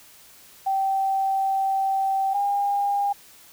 sine tone pair in turn, 776 / 806.6 Hz, G5 / G5, -18 / +49 cents, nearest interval minor second, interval 67 cents, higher second, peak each -20 dBFS, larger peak neither, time 0.66-2.34 / 2.34-3.13 s, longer first, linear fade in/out 10 ms, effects white hiss -50 dBFS RMS until 3.52 s

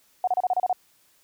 sine tone bursts, 733 Hz, F#5, 16 cents flat, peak -19 dBFS, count 8, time 0.24-0.729 s, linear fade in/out 2 ms, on 34 ms, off 31 ms, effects white hiss -62 dBFS RMS until 1.23 s

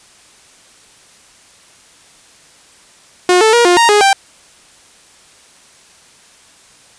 sawtooth tone with pitch steps, 360.1 / 439.8 / 474.9 / 353.9 / 931 / 415.5 / 785 Hz, F#4 / A4 / A#4 / F4 / A#5 / G#4 / G5, -47 / -1 / +32 / +23 / -2 / +1 / +2 cents, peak -3 dBFS, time 3.29-4.13 s, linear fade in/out 2 ms, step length 120 ms, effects white hiss -45 dBFS RMS until 6.98 s + resampled to 22050 Hz

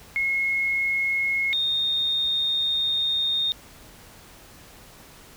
sine tone pair in turn, 2167 / 3677 Hz, C#7 / A#7, -40 / -24 cents, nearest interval major sixth, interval 916 cents, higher second, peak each -21 dBFS, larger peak neither, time 0.16-1.53 / 1.53-3.52 s, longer second, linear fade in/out 0 ms, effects pink hiss -48 dBFS RMS until 5.36 s

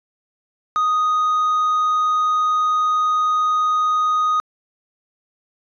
sine tone with hard clipping, 1244.5 Hz, D#6, in tune, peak -16 dBFS, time 0.76-4.4 s, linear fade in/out 0 ms, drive 2 dB, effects resampled to 22050 Hz

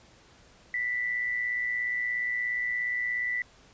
sine tone with amplitude modulation, 1975.5 Hz, B6, in tune, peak -25 dBFS, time 0.74-3.42 s, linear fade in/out 2 ms, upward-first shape sine, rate 117 Hz, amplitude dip 45%, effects pink hiss -57 dBFS RMS until 3.73 s + resampled to 16000 Hz

